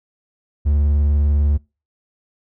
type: tone with vibrato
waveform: triangle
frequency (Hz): 72.7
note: D2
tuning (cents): -17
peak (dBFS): -11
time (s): 0.65-1.58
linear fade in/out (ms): 20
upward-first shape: sine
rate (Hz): 20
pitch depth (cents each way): 63
effects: noise-tail reverb RT60 0.3 s tail -25 dB re dry